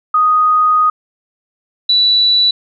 sine tone pair in turn, 1244.5 / 3951 Hz, D#6 / B7, 0 / 0 cents, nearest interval octave + minor sixth, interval 2000 cents, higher second, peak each -8 dBFS, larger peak neither, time 0.14-0.9 / 1.89-2.51 s, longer first, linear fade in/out 5 ms, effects none

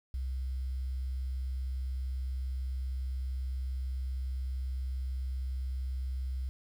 sine tone with quantisation, 64.8 Hz, C2, 16 cents flat, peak -32 dBFS, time 0.14-6.49 s, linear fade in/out 0 ms, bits 10, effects none

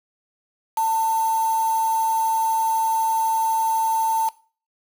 sine tone with quantisation, 894 Hz, A5, 27 cents sharp, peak -18 dBFS, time 0.77-4.29 s, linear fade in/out 5 ms, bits 5, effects noise-tail reverb RT60 0.4 s tail -20 dB re dry

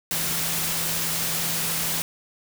sine tone in noise, 164.81 Hz, E3, in tune, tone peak -36 dBFS, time 0.11-2.02 s, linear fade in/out 0 ms, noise white, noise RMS -26 dBFS, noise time 0.11-2.02 s, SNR -13 dB, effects none

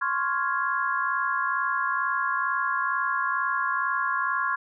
sine chord, Db major seventh, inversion third, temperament equal, 1046.5 / 1108.7 / 1396.9 / 1661.2 Hz, C6 / Db6 / F6 / Ab6, 0 / 0 / 0 / 0 cents, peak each -29 dBFS, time 0.01-4.56 s, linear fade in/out 10 ms, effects none

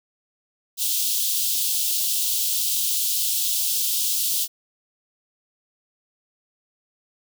white high-pass noise, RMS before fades -23 dBFS, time 0.77-4.48 s, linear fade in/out 50 ms, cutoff 3000 Hz, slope 48 dB/octave, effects none

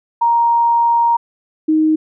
sine tone pair in turn, 936 / 312.4 Hz, A#5 / D#4, +7 / +7 cents, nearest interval octave + perfect fifth, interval 1900 cents, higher first, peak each -10 dBFS, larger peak neither, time 0.21-1.17 / 1.68-1.96 s, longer first, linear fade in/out 10 ms, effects none

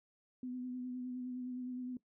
sine tone with vibrato, 250.9 Hz, B3, 28 cents sharp, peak -39 dBFS, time 0.43-1.97 s, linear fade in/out 2 ms, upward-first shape sine, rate 9.7 Hz, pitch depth 24 cents each way, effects noise-tail reverb RT60 0.1 s tail -18 dB re dry

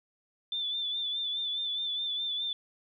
sine tone with vibrato, 3520 Hz, A7, in tune, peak -30 dBFS, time 0.52-2.53 s, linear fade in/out 2 ms, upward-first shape sine, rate 4.8 Hz, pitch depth 43 cents each way, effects none

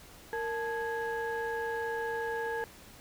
sine tone cluster, 462.5 / 874 / 1656 Hz, A#4 / A5 / G#6, -14 / -12 / -5 cents, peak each -33 / -36 / -36 dBFS, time 0.33-2.64 s, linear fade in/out 0 ms, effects tanh soft clip ceiling -26 dBFS + pink hiss -53 dBFS RMS until 3 s

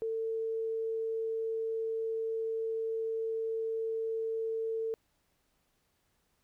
sine tone, 448.3 Hz, A4, 32 cents sharp, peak -31 dBFS, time 0.02-4.94 s, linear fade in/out 0 ms, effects pink hiss -75 dBFS RMS until 6.43 s

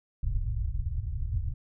pink low-pass noise, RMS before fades -30 dBFS, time 0.23-1.54 s, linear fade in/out 5 ms, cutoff 120 Hz, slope 48 dB/octave, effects none

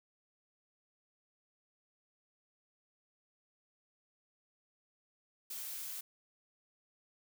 blue noise, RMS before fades -43 dBFS, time 5.5-6.01 s, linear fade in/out 5 ms, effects none

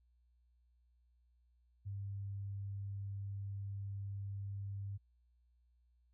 sine tone, 99.4 Hz, G2, 25 cents sharp, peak -40 dBFS, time 1.85-4.98 s, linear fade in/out 20 ms, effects added 60 Hz sine -69 dBFS peak until 6.13 s

